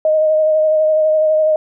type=tone with vibrato; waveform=sine; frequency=622.3 Hz; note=D#5; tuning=in tune; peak=-10 dBFS; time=0.05-1.56 s; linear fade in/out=2 ms; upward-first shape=sine; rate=12 Hz; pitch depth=19 cents each way; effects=none